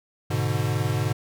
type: chord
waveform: square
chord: G# diminished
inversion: none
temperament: equal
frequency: 103.83 / 123.47 / 146.83 Hz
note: G#2 / B2 / D3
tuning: 0 / 0 / 0 cents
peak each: -27 / -27 / -29 dBFS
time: 0.3-1.13 s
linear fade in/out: 10 ms
effects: none